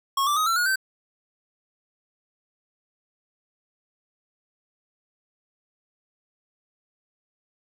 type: tone with pitch steps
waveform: square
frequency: 1094 / 1172.5 / 1256.7 / 1346.9 / 1443.5 / 1547.1 Hz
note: C#6 / D6 / D#6 / E6 / F#6 / G6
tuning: -23 / -3 / +17 / +37 / -43 / -23 cents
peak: -21 dBFS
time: 0.17-0.758 s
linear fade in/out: 5 ms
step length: 98 ms
effects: none